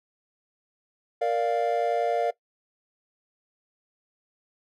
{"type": "chord", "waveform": "triangle", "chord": "Bb major", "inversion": "none", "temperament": "equal", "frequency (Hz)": [466.2, 587.3, 698.5], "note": ["Bb4", "D5", "F5"], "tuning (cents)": [0, 0, 0], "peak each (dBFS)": [-25, -26, -24], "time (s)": [1.21, 2.31], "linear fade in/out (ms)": 10, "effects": ["noise-tail reverb RT60 0.1 s tail -19 dB re dry"]}